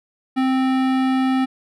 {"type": "tone with hard clipping", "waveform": "sine", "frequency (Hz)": 261.6, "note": "C4", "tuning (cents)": 0, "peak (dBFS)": -18, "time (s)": [0.36, 1.46], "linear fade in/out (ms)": 20, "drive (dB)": 18, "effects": []}